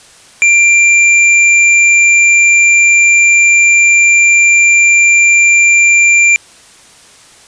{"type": "tone", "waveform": "square", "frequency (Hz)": 2371, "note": "D7", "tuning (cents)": 16, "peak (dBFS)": -5, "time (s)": [0.42, 6.36], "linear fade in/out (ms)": 0, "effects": ["white hiss -40 dBFS RMS until 7.47 s", "resampled to 22050 Hz"]}